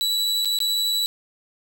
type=tone with dropouts; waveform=40% pulse; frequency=3936 Hz; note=B7; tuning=7 cents flat; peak=-19 dBFS; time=0.01-1.06 s; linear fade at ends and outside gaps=0 ms; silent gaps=0.448-0.455 / 0.588-0.603 s; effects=none